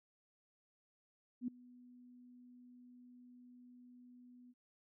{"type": "tone with ADSR envelope", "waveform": "sine", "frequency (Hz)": 246.9, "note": "B3", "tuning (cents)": 0, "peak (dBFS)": -34, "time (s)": [1.41, 4.54], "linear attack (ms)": 68, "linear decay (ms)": 6, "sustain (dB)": -23, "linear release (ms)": 39, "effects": []}